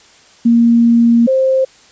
sine tone pair in turn, 233.8 / 526.8 Hz, A#3 / C5, +5 / +12 cents, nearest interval octave + major second, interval 1407 cents, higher second, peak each -6 / -9 dBFS, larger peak first, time 0.45-1.27 / 1.27-1.65 s, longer first, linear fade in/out 10 ms, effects white hiss -45 dBFS RMS until 1.91 s + resampled to 16000 Hz

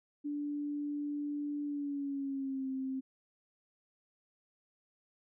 sine tone with pitch glide, 291.6 to 264.3 Hz, D4 to C4, -12 to +18 cents, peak -34 dBFS, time 0.24-3.01 s, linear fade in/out 20 ms, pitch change -170 cents, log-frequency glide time 1.64-2.69 s, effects none

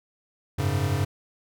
square chord, F# suspended second, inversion none, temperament equal, 92.5 / 103.83 / 138.59 Hz, F#2 / G#2 / C#3, 0 / 0 / 0 cents, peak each -28 dBFS, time 0.58-1.05 s, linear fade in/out 10 ms, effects none

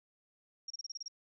sine tone bursts, 5588 Hz, F8, in tune, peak -39 dBFS, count 8, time 0.68-1.082 s, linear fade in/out 5 ms, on 24 ms, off 30 ms, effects none

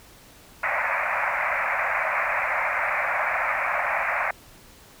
white band-pass noise, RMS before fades -25 dBFS, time 0.63-4.31 s, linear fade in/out 5 ms, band 550 to 2400 Hz, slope 96 dB/octave, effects pink hiss -50 dBFS RMS until 5 s

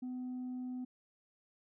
sine tone, 252.1 Hz, B3, 36 cents sharp, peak -36 dBFS, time 0.02-0.85 s, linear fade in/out 10 ms, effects tanh soft clip ceiling -37 dBFS

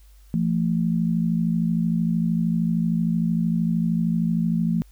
sine tone pair together, 170.01 / 223.1 Hz, F3 / A3, -46 / +24 cents, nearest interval perfect fourth, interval 470 cents, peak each -21 / -23 dBFS, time 0.34-4.82 s, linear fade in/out 0 ms, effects added 50 Hz sine -47 dBFS peak until 4.91 s + white hiss -61 dBFS RMS until 4.91 s

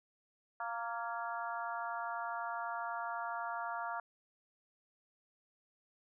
harmonic tone with a mistuned harmonic, 232 Hz, A#3, 8 cents flat, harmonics 3 / 4 / 5 / 6 / 7, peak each -42 / -42 / -44 / -43 / -50 dBFS, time 0.6-4 s, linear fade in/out 2 ms, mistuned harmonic 7, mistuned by +47 cents, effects none

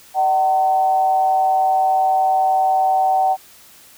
sine tone with frequency modulation, 760 Hz, F#5, 46 cents sharp, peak -13 dBFS, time 0.14-3.37 s, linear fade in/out 50 ms, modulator 150 Hz, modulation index 0.46, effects white hiss -46 dBFS RMS until 3.97 s

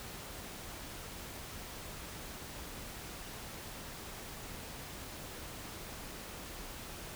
silence, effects pink hiss -46 dBFS RMS until 7.15 s

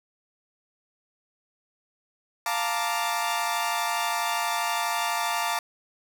sawtooth chord, Bb major seventh, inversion second, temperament equal, 698.5 / 880 / 932.3 / 1174.7 Hz, F5 / A5 / Bb5 / D6, 0 / 0 / 0 / 0 cents, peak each -27 dBFS, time 2.46-5.59 s, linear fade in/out 2 ms, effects none

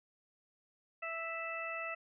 harmonic tone, 659.3 Hz, E5, in tune, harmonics 1 / 2 / 3 / 4, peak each -44 / -43 / -44 / -42 dBFS, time 1.02-1.95 s, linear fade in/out 10 ms, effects none

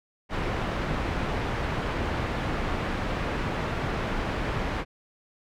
pink low-pass noise, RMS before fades -29 dBFS, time 0.29-4.85 s, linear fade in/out 50 ms, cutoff 2200 Hz, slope 12 dB/octave, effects none

